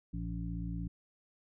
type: harmonic tone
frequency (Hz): 56.8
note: A#1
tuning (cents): -44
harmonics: 1 / 2 / 3 / 5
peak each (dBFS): -39 / -43 / -39 / -45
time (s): 0.13-0.88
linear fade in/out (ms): 10
effects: none